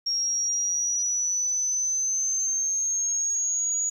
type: exponential sweep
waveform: sine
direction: up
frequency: 5570 to 6800 Hz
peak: -23 dBFS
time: 0.06-3.9 s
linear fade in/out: 10 ms
effects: 9-bit